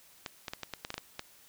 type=clicks; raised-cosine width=0.2 ms; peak=-19 dBFS; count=10; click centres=0.262 / 0.482 / 0.535 / 0.633 / 0.737 / 0.849 / 0.904 / 0.942 / 0.98 / 1.194 s; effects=white hiss -59 dBFS RMS until 1.48 s